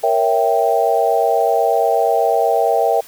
sine chord, A# diminished seventh, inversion none, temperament equal, 466.2 / 554.4 / 659.3 / 784 Hz, A#4 / C#5 / E5 / G5, 0 / 0 / 0 / 0 cents, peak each -18 / -21 / -17 / -17 dBFS, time 0.03-3.01 s, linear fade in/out 10 ms, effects white hiss -41 dBFS RMS until 3.07 s

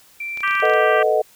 sine tone, 2349 Hz, D7, in tune, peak -25 dBFS, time 0.2-0.62 s, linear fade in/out 5 ms
clicks, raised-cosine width 0.2 ms, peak -18 dBFS, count 9, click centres 0.374 / 0.406 / 0.477 / 0.51 / 0.553 / 0.602 / 0.654 / 0.698 / 0.737 s
harmonic tone, 392 Hz, G4, in tune, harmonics 3 / 4 / 5 / 6 / 7 / 8, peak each -21 / -22 / -25 / -32 / -30 / -36 dBFS, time 0.43-1.03 s, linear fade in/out 5 ms
sine chord, B dominant seventh, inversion third, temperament equal, 440 / 493.9 / 622.3 / 740 Hz, A4 / B4 / D#5 / F#5, 0 / 0 / 0 / 0 cents, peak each -19 / -23 / -18 / -22 dBFS, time 0.62-1.22 s, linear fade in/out 10 ms
effects white hiss -51 dBFS RMS until 1.35 s

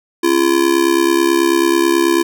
square tone with amplitude modulation, 339.7 Hz, F4, 48 cents flat, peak -8 dBFS, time 0.23-2.23 s, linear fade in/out 10 ms, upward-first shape sine, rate 69.2 Hz, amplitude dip 80%, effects none

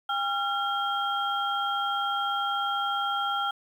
sine tone cluster, 803 / 1374 / 3220 Hz, G5 / F6 / G7, +41 / -29 / +46 cents, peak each -30 / -28 / -33 dBFS, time 0.09-3.51 s, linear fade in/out 5 ms, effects 9-bit

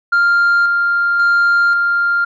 sine tone with tremolo, 1396.9 Hz, F6, in tune, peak -7 dBFS, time 0.12-2.25 s, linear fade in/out 10 ms, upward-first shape square, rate 0.93 Hz, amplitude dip 35%, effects tanh soft clip ceiling -8 dBFS

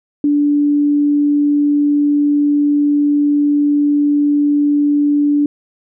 sine tone, 291.1 Hz, D4, 15 cents flat, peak -10 dBFS, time 0.24-5.46 s, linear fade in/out 2 ms, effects none

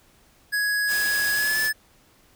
square tone with pitch glide, 1669 to 1735.9 Hz, G#6 to A6, +8 to -24 cents, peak -22 dBFS, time 0.52-1.73 s, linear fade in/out 20 ms, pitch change +68 cents, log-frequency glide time 1.33-1.59 s
white noise, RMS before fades -31 dBFS, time 0.87-1.71 s, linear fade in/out 50 ms
effects pink hiss -58 dBFS RMS until 2.35 s

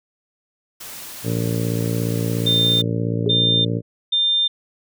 white noise, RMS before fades -35 dBFS, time 0.8-2.82 s, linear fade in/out 10 ms
harmonic tone, 57.1 Hz, A#1, 35 cents flat, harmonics 2 / 3 / 4 / 5 / 6 / 7 / 8 / 9 / 10, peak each -22 / -25 / -31 / -28 / -35 / -34 / -29 / -40 / -36 dBFS, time 1.23-3.82 s, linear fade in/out 50 ms
sine tone bursts, 3600 Hz, A7, 39 cents sharp, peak -15 dBFS, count 3, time 2.46-4.48 s, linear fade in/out 10 ms, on 360 ms, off 470 ms
sine tone with exponential decay, 415.6 Hz, G#4, 1 cent sharp, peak -15 dBFS, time 3.26-3.41 s, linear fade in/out 2 ms, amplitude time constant 32 ms
effects none

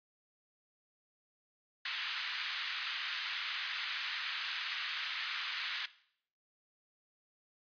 white band-pass noise, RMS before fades -39 dBFS, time 1.85-5.86 s, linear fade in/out 5 ms, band 1300 to 3900 Hz, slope 24 dB/octave, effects noise-tail reverb RT60 0.6 s tail -17 dB re dry + resampled to 11025 Hz

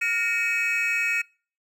triangle tone cluster, 1417 / 1849 / 2267 / 2561 Hz, F6 / A#6 / C#7 / D#7, +25 / -15 / +38 / +49 cents, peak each -31 / -28 / -27 / -23 dBFS, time 0.01-1.22 s, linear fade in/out 10 ms, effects noise-tail reverb RT60 0.4 s tail -25 dB re dry

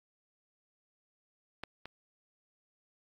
clicks, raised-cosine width 0.3 ms, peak -22 / -26 dBFS, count 2, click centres 1.636 / 1.856 s, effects AAC 48 kbps

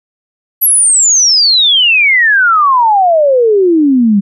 sine exponential sweep, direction down, 11930 to 192.8 Hz, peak -5 dBFS, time 0.61-4.21 s, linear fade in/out 20 ms, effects none

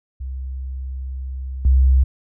sine tone with level steps, 65.41 Hz, C2, in tune, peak -25 / -10 dBFS, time 0.2-2.04 s, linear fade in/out 10 ms, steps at 1.65 s, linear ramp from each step 2 ms, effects none

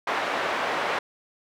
pink band-pass noise, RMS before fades -27 dBFS, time 0.07-0.99 s, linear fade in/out 5 ms, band 550 to 2100 Hz, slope 12 dB/octave, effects none

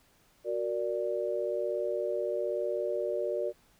sine chord, Gb augmented, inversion none, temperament equal, 370 / 466.2 / 587.3 Hz, Gb4 / Bb4 / D5, 0 / 0 / 0 cents, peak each -34 / -34 / -32 dBFS, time 0.44-3.53 s, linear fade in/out 50 ms, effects pink hiss -65 dBFS RMS until 3.79 s

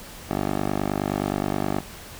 10% pulse tone with band-pass filter, 49.53 Hz, G1, 19 cents sharp, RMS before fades -26 dBFS, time 0.29-1.81 s, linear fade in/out 20 ms, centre 540 Hz, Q 0.85, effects pink hiss -41 dBFS RMS until 2.19 s

